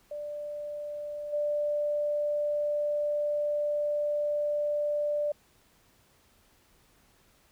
sine tone with level steps, 590 Hz, D5, 8 cents sharp, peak -34 / -26 dBFS, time 0.11-5.32 s, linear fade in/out 5 ms, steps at 1.32 s, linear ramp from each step 20 ms, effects pink hiss -64 dBFS RMS until 7.51 s

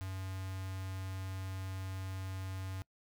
square tone with notch filter, 94.9 Hz, F#2, 44 cents sharp, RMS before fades -41 dBFS, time 0.01-2.82 s, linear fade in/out 0 ms, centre 400 Hz, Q 0.96, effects noise-tail reverb RT60 0.1 s tail -24 dB re dry

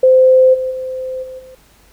sine tone with level steps, 517 Hz, C5, 21 cents flat, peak -5 / -16 / -20 / -27 / -35 dBFS, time 0.03-1.55 s, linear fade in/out 5 ms, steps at 0.53 / 0.7 / 1.22 / 1.38 s, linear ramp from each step 20 ms, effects added 50 Hz sine -50 dBFS peak until 1.92 s + pink hiss -50 dBFS RMS until 1.92 s

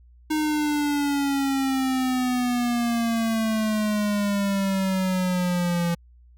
square exponential sweep, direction down, 310 to 170 Hz, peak -22 dBFS, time 0.3-5.95 s, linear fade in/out 10 ms, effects added 60 Hz sine -49 dBFS peak until 6.37 s

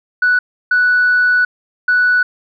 sine tone bursts at uneven times, 1480 Hz, F#6, in tune, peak -8 dBFS, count 3, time 0.22-0.39 / 0.71-1.45 / 1.88-2.23 s, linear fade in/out 5 ms, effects tanh soft clip ceiling -6 dBFS

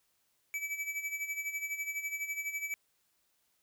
square tone with tremolo, 2300 Hz, D7, 37 cents flat, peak -33 dBFS, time 0.54-2.74 s, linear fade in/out 0 ms, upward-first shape sine, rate 12 Hz, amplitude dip 70%, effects white hiss -75 dBFS RMS until 3.62 s

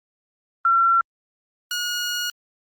sine / 15% pulse tone pair in turn, 1359 / 1444.4 Hz, F6 / F#6, -48 / -42 cents, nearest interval minor second, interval 106 cents, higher second, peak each -14 / -17 dBFS, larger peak first, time 0.65-1.01 / 1.71-2.3 s, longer second, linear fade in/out 2 ms, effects Opus 24 kbps

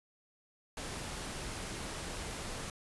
pink noise, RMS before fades -41 dBFS, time 0.77-2.7 s, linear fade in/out 2 ms, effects resampled to 24000 Hz

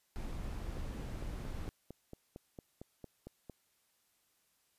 brown noise, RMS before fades -41 dBFS, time 0.16-1.69 s, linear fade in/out 0 ms
click train, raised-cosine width 2 ms, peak -33 dBFS, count 13, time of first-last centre 0.77-3.497 s, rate 4.4 Hz
effects white hiss -75 dBFS RMS until 4.78 s + resampled to 32000 Hz

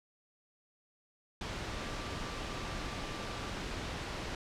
sine tone in noise, 1174.7 Hz, D6, in tune, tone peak -50 dBFS, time 1.69-3.5 s, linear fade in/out 2 ms, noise pink, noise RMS -39 dBFS, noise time 1.41-4.35 s, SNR -14 dB, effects low-pass 5000 Hz 12 dB/octave

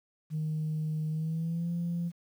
sine tone with pitch glide, 155.4 to 171.43 Hz, D#3 to F3, -2 to -32 cents, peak -28 dBFS, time 0.3-2.12 s, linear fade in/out 50 ms, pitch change +170 cents, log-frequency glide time 1.1-1.7 s, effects tanh soft clip ceiling -26 dBFS + 10-bit

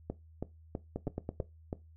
two click trains, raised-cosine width 2 ms, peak -22 / -22 dBFS, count 6 / 5, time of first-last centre 0.1-1.729 / 0.96-1.401 s, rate 3.07 / 9.07 Hz, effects noise-tail reverb RT60 0.2 s tail -17 dB re dry + added 80 Hz sine -54 dBFS peak until 1.96 s

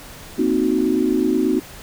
sine chord, C half-diminished seventh, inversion third, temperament equal, 233.1 / 261.6 / 311.1 / 370 Hz, Bb3 / C4 / Eb4 / Gb4, 0 / 0 / 0 / 0 cents, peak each -24 / -20 / -20 / -21 dBFS, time 0.38-1.6 s, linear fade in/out 10 ms, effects pink hiss -39 dBFS RMS until 1.82 s

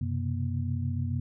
sine tone cluster, 92.4 / 127.8 / 134.8 / 238.4 Hz, F#2 / C3 / C#3 / A#3, -2 / -40 / -48 / +39 cents, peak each -30 / -32 / -39 / -36 dBFS, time 0.01-1.2 s, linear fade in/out 5 ms, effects none

